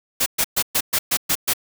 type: noise bursts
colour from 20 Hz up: white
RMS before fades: -19 dBFS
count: 8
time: 0.2-1.536 s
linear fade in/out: 10 ms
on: 62 ms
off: 120 ms
effects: none

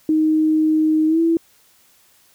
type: tone with pitch glide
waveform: sine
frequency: 312.2 to 330.8 Hz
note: D#4 to E4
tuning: +6 to +6 cents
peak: -13 dBFS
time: 0.09-1.37 s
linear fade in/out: 2 ms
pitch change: +100 cents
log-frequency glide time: 1.07-1.2 s
effects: white hiss -55 dBFS RMS until 2.34 s

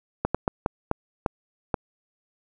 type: slowing click train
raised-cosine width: 1 ms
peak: -8 dBFS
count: 7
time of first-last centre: 0.25-1.742 s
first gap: 96 ms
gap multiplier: 1.38
effects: none

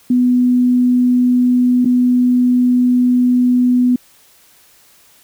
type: tone with dropouts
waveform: sine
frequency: 248.1 Hz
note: B3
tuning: 8 cents sharp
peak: -9 dBFS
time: 0.1-3.96 s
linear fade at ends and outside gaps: 5 ms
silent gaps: 1.848-1.855 s
effects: white hiss -49 dBFS RMS until 5.23 s

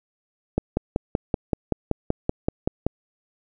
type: click train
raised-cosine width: 2 ms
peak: -7 dBFS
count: 13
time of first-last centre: 0.58-2.866 s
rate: 5.25 Hz
effects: none

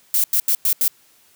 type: noise bursts at uneven times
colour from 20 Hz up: violet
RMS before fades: -17 dBFS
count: 5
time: 0.14-0.24 / 0.33-0.4 / 0.48-0.55 / 0.65-0.73 / 0.81-0.88 s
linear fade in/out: 2 ms
effects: white hiss -55 dBFS RMS until 1.35 s + high-pass 60 Hz 12 dB/octave

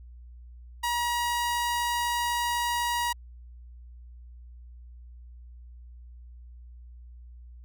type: tone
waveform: sawtooth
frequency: 956 Hz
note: A#5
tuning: 43 cents sharp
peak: -22 dBFS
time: 0.83-3.13 s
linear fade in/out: 10 ms
effects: added 60 Hz sine -44 dBFS peak until 7.64 s

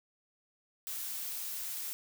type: noise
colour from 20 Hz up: blue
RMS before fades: -39 dBFS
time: 0.87-1.93 s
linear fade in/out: 0 ms
effects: none

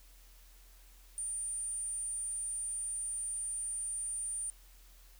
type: tone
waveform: sine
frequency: 9060 Hz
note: C#9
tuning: 37 cents sharp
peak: -35 dBFS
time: 1.18-4.5 s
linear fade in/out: 0 ms
effects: added 42 Hz sine -56 dBFS peak until 5.19 s + white hiss -63 dBFS RMS until 5.19 s

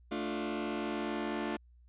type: chord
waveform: sawtooth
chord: D minor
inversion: second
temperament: just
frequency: 220.2 / 293.7 / 352.4 Hz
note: A3 / D4 / F4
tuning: +2 / 0 / +16 cents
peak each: -34 dBFS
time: 0.11-1.57 s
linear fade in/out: 10 ms
effects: added 60 Hz sine -57 dBFS peak until 1.88 s + resampled to 8000 Hz

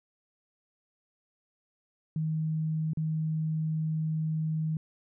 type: tone with dropouts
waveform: sine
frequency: 157.5 Hz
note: D#3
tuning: 21 cents sharp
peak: -27 dBFS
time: 2.16-4.77 s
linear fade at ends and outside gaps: 2 ms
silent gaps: 2.934-2.972 s
effects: none

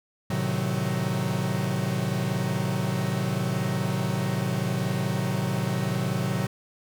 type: chord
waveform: 45% pulse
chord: A diminished seventh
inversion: none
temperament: equal with one note detuned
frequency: 110 / 130.81 / 155.56 / 186.82 Hz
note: A2 / C3 / Eb3 / Gb3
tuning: 0 / 0 / 0 / +17 cents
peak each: -32 / -29 / -32 / -29 dBFS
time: 0.3-6.47 s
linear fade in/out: 5 ms
effects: none

